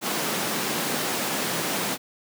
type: high-pass noise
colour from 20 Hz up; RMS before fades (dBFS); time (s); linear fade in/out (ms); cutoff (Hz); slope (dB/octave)
pink; -27; 0.01-1.98; 50; 170; 24
effects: none